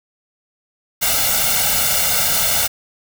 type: noise with comb filter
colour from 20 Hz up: white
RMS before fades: -17 dBFS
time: 1.01-2.68 s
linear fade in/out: 20 ms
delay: 1.4 ms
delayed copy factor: +0.9
effects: none